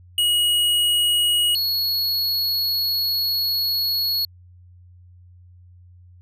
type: tone pair in turn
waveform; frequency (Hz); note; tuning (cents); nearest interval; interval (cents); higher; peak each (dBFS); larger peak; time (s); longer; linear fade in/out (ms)
square; 2900 / 4345; F#7 / C#8; -35 / -35; perfect fifth; 700; second; -17 / -20; first; 0.18-1.55 / 1.55-4.25; second; 2
effects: added 89 Hz sine -45 dBFS peak until 6.21 s